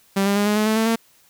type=tone with pitch steps; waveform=sawtooth; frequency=196 / 200.2 / 204.6 / 209 / 213.5 / 218.1 / 222.8 / 227.6 Hz; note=G3 / G3 / G#3 / G#3 / G#3 / A3 / A3 / A#3; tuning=0 / +37 / -26 / +11 / +48 / -15 / +22 / -41 cents; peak=-13 dBFS; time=0.16-0.96 s; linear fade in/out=10 ms; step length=100 ms; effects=white hiss -56 dBFS RMS until 1.29 s